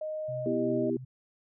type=tone with pitch glide; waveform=sine; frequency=620 to 615.7 Hz; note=D#5 to D#5; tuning=-6 to -18 cents; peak=-32 dBFS; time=0.01-0.9 s; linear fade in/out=5 ms; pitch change=-12 cents; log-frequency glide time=0.31-0.78 s
type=tone with tremolo; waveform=sine; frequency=128.8 Hz; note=C3; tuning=27 cents flat; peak=-36 dBFS; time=0.28-1.05 s; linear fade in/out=10 ms; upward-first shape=triangle; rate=2.6 Hz; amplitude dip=55%
type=chord; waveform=sine; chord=E minor; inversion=second; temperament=just; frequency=247.2 / 329.6 / 395.6 Hz; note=B3 / E4 / G4; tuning=+2 / 0 / +16 cents; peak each=-31 dBFS; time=0.46-0.97 s; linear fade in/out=2 ms
effects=none